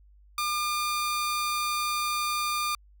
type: tone pair together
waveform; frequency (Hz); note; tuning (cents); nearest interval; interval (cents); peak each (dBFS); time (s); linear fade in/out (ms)
sawtooth; 1204 / 4546; D6 / C#8; +43 / +43; octave + major seventh; 2300; -23 / -35; 0.38-2.75; 2
effects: added 50 Hz sine -53 dBFS peak until 3 s